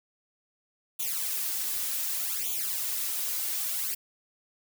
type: noise with flanger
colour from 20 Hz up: blue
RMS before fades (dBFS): -31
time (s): 0.99-3.95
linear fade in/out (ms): 10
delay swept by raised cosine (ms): 0.29 to 4.19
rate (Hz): 0.66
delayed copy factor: +1
effects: none